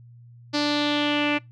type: tone with low-pass filter sweep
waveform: sawtooth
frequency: 293.7 Hz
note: D4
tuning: in tune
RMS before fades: -23 dBFS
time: 0.53-1.39 s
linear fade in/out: 20 ms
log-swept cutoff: 4700 to 2500 Hz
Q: 4.4
effects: noise-tail reverb RT60 0.2 s tail -24 dB re dry + added 119 Hz sine -45 dBFS peak until 1.51 s